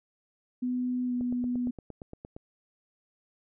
sine tone with pitch glide, 249.6 to 246 Hz, B3 to B3, +19 to -7 cents, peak -27 dBFS, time 0.62-1.71 s, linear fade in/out 10 ms, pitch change -26 cents, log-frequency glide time 1.06-1.13 s
click train, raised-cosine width 2 ms, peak -28 dBFS, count 11, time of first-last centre 1.21-2.365 s, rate 8.66 Hz
effects none

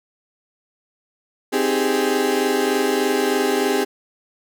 35% pulse chord, Ab major seventh, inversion first, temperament equal, 261.6 / 311.1 / 392 / 415.3 Hz, C4 / Eb4 / G4 / Ab4, 0 / 0 / 0 / 0 cents, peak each -22 / -25 / -20 / -20 dBFS, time 1.52-3.85 s, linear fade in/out 20 ms, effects none

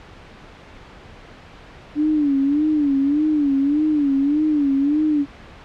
sine tone with vibrato, 290.2 Hz, D4, 21 cents flat, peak -15 dBFS, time 1.95-5.26 s, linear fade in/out 50 ms, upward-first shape sine, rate 1.7 Hz, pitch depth 110 cents each way, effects pink hiss -42 dBFS RMS until 5.64 s + low-pass 3000 Hz 12 dB/octave

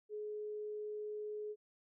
sine tone, 422.3 Hz, G#4, 29 cents sharp, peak -40 dBFS, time 0.09-1.56 s, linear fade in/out 50 ms, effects none

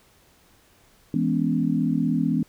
sine chord, C# minor seventh, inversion first, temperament equal with one note detuned, 164.81 / 207.7 / 246.9 / 282.5 Hz, E3 / G#3 / B3 / C#4, 0 / 0 / 0 / +33 cents, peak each -25 / -27 / -24 / -26 dBFS, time 1.14-2.43 s, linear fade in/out 2 ms, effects pink hiss -58 dBFS RMS until 2.48 s

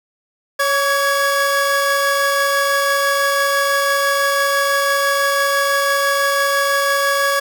45% pulse tone cluster, 556 / 1136 / 1662 Hz, C#5 / C#6 / G#6, +5 / +42 / +1 cents, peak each -19 dBFS, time 0.59-7.4 s, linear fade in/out 10 ms, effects none

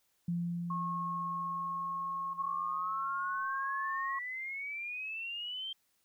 sine tone with exponential decay, 172.3 Hz, F3, 23 cents flat, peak -30 dBFS, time 0.28-3.46 s, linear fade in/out 5 ms, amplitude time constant 690 ms
sine tone, 1088 Hz, C#6, 33 cents flat, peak -34 dBFS, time 0.7-4.19 s, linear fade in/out 5 ms
sine exponential sweep, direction up, 1080 to 3175 Hz, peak -37 dBFS, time 2.33-5.73 s, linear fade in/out 5 ms
effects white hiss -75 dBFS RMS until 6.04 s

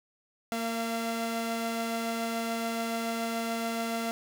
sawtooth tone pair together, 230 / 683 Hz, A#3 / F5, -23 / -39 cents, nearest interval octave + perfect fifth, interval 1884 cents, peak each -28 / -30 dBFS, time 0.52-4.11 s, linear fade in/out 0 ms, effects none

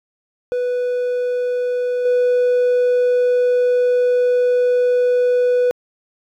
triangle tone with level steps, 493.9 Hz, B4, in tune, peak -15 / -10 dBFS, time 0.52-5.71 s, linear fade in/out 0 ms, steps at 2.05 s, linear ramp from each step 5 ms, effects tanh soft clip ceiling -6 dBFS

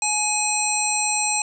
harmonic tone with a mistuned harmonic, 842 Hz, G#5, 24 cents sharp, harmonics 1 / 3 / 5 / 7 / 9 / 10, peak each -26 / -26 / -32 / -30 / -24 / -28 dBFS, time 0.02-1.42 s, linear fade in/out 2 ms, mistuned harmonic 5, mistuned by -26 cents, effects none

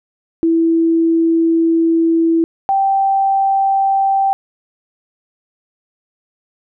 sine tone pair in turn, 329.6 / 781 Hz, E4 / G5, 0 / -7 cents, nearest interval octave + minor third, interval 1493 cents, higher second, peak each -10 / -11 dBFS, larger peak first, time 0.43-2.44 / 2.69-4.33 s, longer first, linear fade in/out 0 ms, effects none

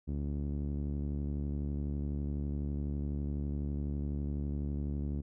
sawtooth tone with low-pass filter, 72 Hz, D2, 34 cents flat, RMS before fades -35 dBFS, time 0.07-5.22 s, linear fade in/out 20 ms, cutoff 270 Hz, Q 1.5, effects none

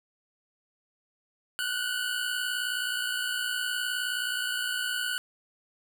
25% pulse tone pair together, 1451 / 1510.3 Hz, F#6 / F#6, -34 / +35 cents, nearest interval minor second, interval 69 cents, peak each -28 dBFS, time 1.59-5.18 s, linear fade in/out 0 ms, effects none

